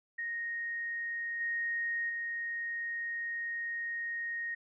sine tone with level steps, 1864.7 Hz, A#6, in tune, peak -34 / -31 / -34 dBFS, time 0.18-4.55 s, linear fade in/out 10 ms, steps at 1.4 / 2.09 s, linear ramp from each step 10 ms, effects none

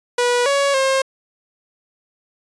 sawtooth tone with pitch steps, 487.3 / 560 / 534 Hz, B4 / C#5 / C5, -23 / +18 / +35 cents, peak -11 dBFS, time 0.18-1.02 s, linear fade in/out 5 ms, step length 280 ms, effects resampled to 22050 Hz

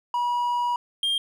triangle tone pair in turn, 967 / 3206 Hz, B5 / G7, -37 / +38 cents, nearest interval octave + major sixth, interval 2075 cents, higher second, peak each -20 dBFS, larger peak neither, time 0.14-0.76 / 1.03-1.18 s, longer first, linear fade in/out 2 ms, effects none

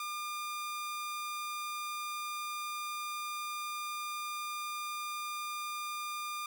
sawtooth tone, 1204 Hz, D6, 43 cents sharp, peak -33 dBFS, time 0-6.46 s, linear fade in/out 2 ms, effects none

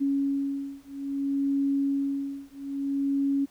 sine beating tone pair, 277.2 / 277.8 Hz, C#4 / C#4, 0 / +4 cents, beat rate 0.6 Hz, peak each -28 dBFS, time 0-3.46 s, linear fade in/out 20 ms, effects pink hiss -60 dBFS RMS until 3.5 s

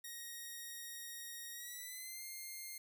5% pulse tone with pitch glide, 1876 to 2118 Hz, A#6 to C7, +11 to +21 cents, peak -36 dBFS, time 0.04-2.78 s, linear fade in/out 5 ms, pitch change +210 cents, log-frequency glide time 1.52-2.24 s, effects none

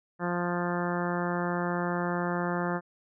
harmonic tone, 175.4 Hz, F3, 8 cents sharp, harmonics 1 / 2 / 3 / 4 / 5 / 6 / 7 / 8 / 9 / 10, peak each -31 / -34 / -36 / -37 / -38 / -39 / -39 / -40 / -41 / -41 dBFS, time 0.19-2.81 s, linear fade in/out 50 ms, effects none

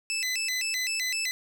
20% pulse tone with vibrato, 2302 Hz, D7, 35 cents flat, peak -22 dBFS, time 0.1-1.31 s, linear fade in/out 0 ms, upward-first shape square, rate 3.9 Hz, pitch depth 230 cents each way, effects none

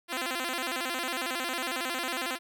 5% pulse tone with vibrato, 297.5 Hz, D4, 22 cents sharp, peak -19 dBFS, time 0.08-2.39 s, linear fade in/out 50 ms, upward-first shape square, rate 11 Hz, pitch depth 250 cents each way, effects none

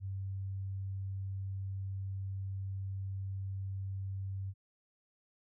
sine tone, 96.7 Hz, G2, 23 cents flat, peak -36 dBFS, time 0-4.54 s, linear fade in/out 50 ms, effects none

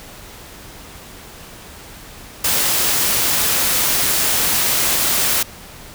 white noise, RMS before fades -17 dBFS, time 2.44-5.43 s, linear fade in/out 5 ms, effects pink hiss -38 dBFS RMS until 5.94 s

